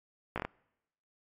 slowing click train, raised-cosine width 0.5 ms, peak -18 dBFS, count 5, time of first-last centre 0.36-0.45 s, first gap 17 ms, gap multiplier 1.19, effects noise-tail reverb RT60 0.9 s tail -26 dB re dry + MP3 64 kbps

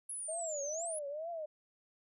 sine exponential two-way sweep, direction down then up, 10780 to 5920 to 10780 Hz, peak -39 dBFS, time 0.09-0.99 s, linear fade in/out 5 ms, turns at 0.72 s
sine tone with vibrato, 621 Hz, D#5, 3 cents flat, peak -38 dBFS, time 0.28-1.46 s, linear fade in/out 10 ms, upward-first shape triangle, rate 2.2 Hz, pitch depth 200 cents each way
effects none

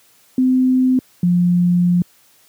sine tone pair in turn, 256.8 / 176.36 Hz, C4 / F3, -32 / +17 cents, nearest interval perfect fifth, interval 651 cents, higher first, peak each -11 dBFS, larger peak neither, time 0.38-0.99 / 1.23-2.02 s, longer second, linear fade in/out 2 ms, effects white hiss -53 dBFS RMS until 2.48 s + high-pass 80 Hz 12 dB/octave

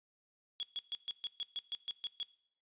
sine tone bursts, 3351 Hz, G#7, 15 cents sharp, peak -35 dBFS, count 11, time 0.6-2.23 s, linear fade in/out 0 ms, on 30 ms, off 130 ms, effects noise-tail reverb RT60 0.6 s tail -19 dB re dry + resampled to 8000 Hz

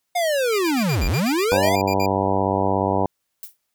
square linear two-way sweep, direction down then up, 724 to 36.71 to 724 Hz, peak -19 dBFS, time 0.15-1.76 s, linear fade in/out 10 ms, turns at 1.06 s
25% pulse tone bursts, 2392 Hz, D7, 31 cents sharp, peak -23 dBFS, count 13, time 0.52-2.062 s, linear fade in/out 5 ms, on 66 ms, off 57 ms
harmonic tone, 97 Hz, G2, 18 cents flat, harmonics 1 / 2 / 3 / 4 / 5 / 6 / 7 / 8 / 9 / 10, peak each -27 / -27 / -27 / -27 / -27 / -27 / -27 / -27 / -27 / -27 dBFS, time 1.52-3.06 s, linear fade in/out 0 ms
violet noise with exponential decay, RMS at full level -30 dBFS, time 3.43-3.57 s, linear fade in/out 1 ms, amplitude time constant 29 ms
effects white hiss -75 dBFS RMS until 3.74 s

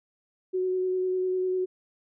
sine tone with vibrato, 370 Hz, F#4, in tune, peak -24 dBFS, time 0.53-1.66 s, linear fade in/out 20 ms, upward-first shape square, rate 10 Hz, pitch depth 10 cents each way, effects none

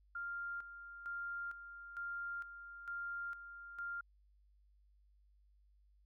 sine tone with tremolo, 1396.9 Hz, F6, in tune, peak -40 dBFS, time 0.15-4.01 s, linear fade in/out 5 ms, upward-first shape square, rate 1.1 Hz, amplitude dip 65%, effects added 50 Hz sine -66 dBFS peak until 6.05 s

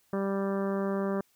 harmonic tone, 196.2 Hz, G3, 2 cents sharp, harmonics 1 / 2 / 3 / 4 / 5 / 6 / 7 / 8 / 9, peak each -30 / -32 / -35 / -45 / -43 / -41 / -48 / -47 / -52 dBFS, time 0.13-1.21 s, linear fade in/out 2 ms, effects white hiss -68 dBFS RMS until 1.35 s

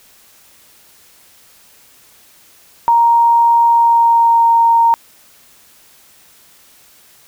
sine tone with pitch glide, 934 to 925.4 Hz, A#5 to A#5, +3 to -13 cents, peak -7 dBFS, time 2.88-4.94 s, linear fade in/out 0 ms, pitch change -16 cents, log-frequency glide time 3.66-4.51 s, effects white hiss -47 dBFS RMS until 7.27 s

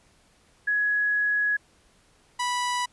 sine / sawtooth tone pair in turn, 1677 / 983.7 Hz, G#6 / B5, +16 / -7 cents, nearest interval major sixth, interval 923 cents, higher first, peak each -21 / -21 dBFS, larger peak neither, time 0.67-1.57 / 2.39-2.86 s, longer first, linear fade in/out 10 ms, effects pink hiss -61 dBFS RMS until 2.92 s + resampled to 24000 Hz

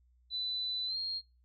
sine tone with pitch glide, 3993 to 4230 Hz, B7 to C8, +18 to +18 cents, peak -33 dBFS, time 0.3-1.22 s, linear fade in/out 50 ms, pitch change +100 cents, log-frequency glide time 0.86-0.97 s, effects noise-tail reverb RT60 0.3 s tail -24 dB re dry + added 61 Hz sine -64 dBFS peak until 1.44 s

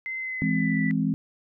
sine tone with pitch glide, 2064 to 1971.9 Hz, C7 to B6, -24 to -3 cents, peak -29 dBFS, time 0.06-0.91 s, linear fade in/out 0 ms, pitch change -79 cents, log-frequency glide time 0.18-0.8 s
sine chord, E augmented, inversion none, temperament equal, 164.81 / 207.7 / 261.6 Hz, E3 / G#3 / B#3, 0 / 0 / 0 cents, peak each -26 dBFS, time 0.42-1.14 s, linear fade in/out 0 ms
effects none

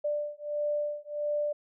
sine beating tone pair, 590 / 591.5 Hz, D5 / D5, +8 / +12 cents, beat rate 1.5 Hz, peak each -32 / -32 dBFS, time 0.04-1.53 s, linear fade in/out 10 ms, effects none

